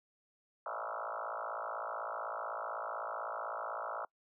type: tone with frequency modulation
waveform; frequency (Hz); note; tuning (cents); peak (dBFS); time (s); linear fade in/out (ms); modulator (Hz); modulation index
sine; 980; B5; -14; -37; 0.66-4.05; 2; 55.9; 7.6
effects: noise-tail reverb RT60 0.1 s tail -25 dB re dry